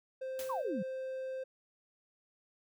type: tone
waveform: triangle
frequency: 523.3 Hz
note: C5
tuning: in tune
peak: -35 dBFS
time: 0.21-1.44 s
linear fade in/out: 10 ms
type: noise with exponential decay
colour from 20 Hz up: white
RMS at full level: -42 dBFS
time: 0.39-0.7 s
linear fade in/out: 2 ms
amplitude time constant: 66 ms
type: exponential sweep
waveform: sine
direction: down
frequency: 1174 to 170.9 Hz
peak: -34 dBFS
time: 0.49-0.83 s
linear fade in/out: 10 ms
effects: none